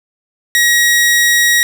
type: tone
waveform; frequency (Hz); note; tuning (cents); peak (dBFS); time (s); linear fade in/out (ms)
sawtooth; 1900; A#6; +33; -5; 0.55-1.63; 0
effects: none